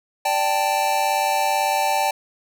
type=chord; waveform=square; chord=D suspended fourth; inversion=none; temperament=just; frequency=587.3 / 783.1 / 881 Hz; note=D5 / G5 / A5; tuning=0 / -2 / +2 cents; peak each=-27 / -22 / -23 dBFS; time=0.25-2.11 s; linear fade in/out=5 ms; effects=none